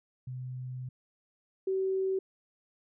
sine tone pair in turn, 127.3 / 381.5 Hz, C3 / G4, -47 / -47 cents, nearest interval octave + perfect fifth, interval 1900 cents, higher second, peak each -36 / -27 dBFS, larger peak second, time 0.27-0.89 / 1.67-2.19 s, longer first, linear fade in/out 5 ms, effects none

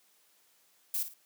violet noise with echo, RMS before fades -32 dBFS, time 0.94-1.03 s, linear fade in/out 2 ms, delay 54 ms, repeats 2, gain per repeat -10 dB, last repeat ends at 1.138 s, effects white hiss -67 dBFS RMS until 1.25 s + high-pass 200 Hz 12 dB/octave

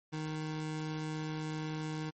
25% pulse tone, 155.56 Hz, D#3, in tune, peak -32 dBFS, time 0.12-2.11 s, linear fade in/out 20 ms, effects MP3 32 kbps

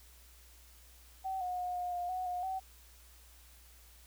sine tone with pitch steps, 764 / 725 / 721 / 716 / 708 / 738 / 718 / 760 Hz, G5 / F#5 / F#5 / F5 / F5 / F#5 / F5 / F#5, -45 / -35 / -45 / +43 / +23 / -5 / +48 / +46 cents, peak -34 dBFS, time 1.24-2.6 s, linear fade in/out 20 ms, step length 170 ms, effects added 60 Hz sine -58 dBFS peak until 4.06 s + white hiss -61 dBFS RMS until 4.06 s

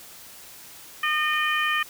harmonic tone, 610 Hz, D#5, 34 cents flat, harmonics 2 / 3 / 4 / 5, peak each -26 / -25 / -28 / -30 dBFS, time 1.03-1.83 s, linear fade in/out 5 ms
clicks, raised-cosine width 0.2 ms, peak -27 dBFS, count 2, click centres 1.333 / 1.338 s
effects white hiss -45 dBFS RMS until 1.89 s

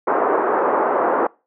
pink band-pass noise, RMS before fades -18 dBFS, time 0.07-1.27 s, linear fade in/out 5 ms, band 360 to 1300 Hz, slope 24 dB/octave, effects noise-tail reverb RT60 0.3 s tail -24 dB re dry + low-pass 2000 Hz 12 dB/octave

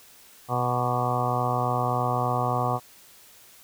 harmonic tone with a mistuned harmonic, 123.47 Hz, B2, in tune, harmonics 1 / 2 / 3 / 4 / 5 / 6 / 7 / 8 / 9 / 10, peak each -28 / -35 / -37 / -33 / -34 / -28 / -34 / -34 / -30 / -35 dBFS, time 0.48-2.8 s, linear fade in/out 50 ms, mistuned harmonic 10, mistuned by -50 cents, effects white hiss -52 dBFS RMS until 3.63 s

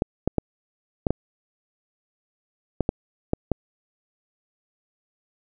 clicks, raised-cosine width 2 ms, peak -7 dBFS, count 9, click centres 0.021 / 0.276 / 0.383 / 1.068 / 1.106 / 2.807 / 2.891 / 3.334 / 3.517 s, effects none

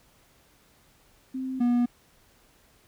sine / triangle tone pair in turn, 260.9 / 242 Hz, C4 / B3, -5 / -35 cents, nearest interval minor second, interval 130 cents, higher first, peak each -29 / -18 dBFS, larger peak second, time 1.34-1.6 / 1.6-1.86 s, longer neither, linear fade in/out 10 ms, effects pink hiss -61 dBFS RMS until 2.87 s

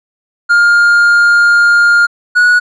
triangle tone pair in turn, 1410 / 1461.5 Hz, F6 / F#6, +16 / -22 cents, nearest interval minor second, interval 62 cents, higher second, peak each -3 dBFS, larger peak neither, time 0.49-2.07 / 2.35-2.6 s, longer first, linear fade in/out 20 ms, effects resampled to 24000 Hz

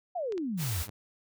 sine exponential sweep, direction down, 758 to 74.9 Hz, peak -30 dBFS, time 0.15-0.83 s, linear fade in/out 10 ms
clicks, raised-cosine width 0.2 ms, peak -28 dBFS, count 3, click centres 0.323 / 0.379 / 0.763 s
white noise, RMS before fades -37 dBFS, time 0.57-0.88 s, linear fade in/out 50 ms
sawtooth tone with exponential growth, 103.3 Hz, G#2, 9 cents flat, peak -34 dBFS, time 0.81-0.9 s, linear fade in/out 5 ms, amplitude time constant 18 ms
effects none

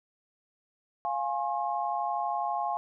sine chord, F minor, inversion none, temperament equal with one note detuned, 698.5 / 830.6 / 1072.8 Hz, F5 / Ab5 / C6, 0 / 0 / +43 cents, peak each -32 / -31 / -34 dBFS, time 1.05-2.77 s, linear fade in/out 0 ms, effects none

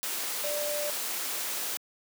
sine tone in noise, 590 Hz, D5, 8 cents sharp, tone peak -31 dBFS, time 0.44-0.9 s, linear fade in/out 0 ms, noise white, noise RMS -33 dBFS, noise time 0.03-1.77 s, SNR -1 dB, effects high-pass 300 Hz 12 dB/octave

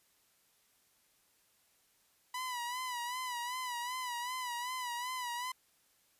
sawtooth tone with vibrato, 987.8 Hz, B5, in tune, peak -33 dBFS, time 2.34-5.52 s, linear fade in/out 5 ms, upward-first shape sine, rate 2.6 Hz, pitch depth 67 cents each way, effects white hiss -71 dBFS RMS until 6.19 s + resampled to 32000 Hz

